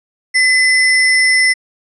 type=tone with sample-and-hold; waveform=sine; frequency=2021 Hz; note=B6; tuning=39 cents sharp; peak=-8 dBFS; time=0.34-1.54 s; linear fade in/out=20 ms; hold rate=7350 Hz; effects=resampled to 24000 Hz